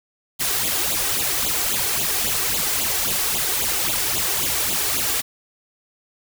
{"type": "noise with flanger", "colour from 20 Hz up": "white", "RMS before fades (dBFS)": -22, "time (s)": [0.39, 5.22], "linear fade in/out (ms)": 20, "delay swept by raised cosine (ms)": [0.27, 2.67], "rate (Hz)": 3.7, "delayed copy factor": 0.8, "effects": []}